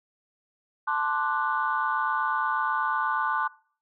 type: chord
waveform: sine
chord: D dominant seventh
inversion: second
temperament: equal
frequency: 880 / 1046.5 / 1174.7 / 1480 Hz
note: A5 / C6 / D6 / F#6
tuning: 0 / 0 / 0 / 0 cents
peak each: -29 dBFS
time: 0.87-3.48 s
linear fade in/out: 10 ms
effects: noise-tail reverb RT60 0.5 s tail -23 dB re dry + tanh soft clip ceiling -14 dBFS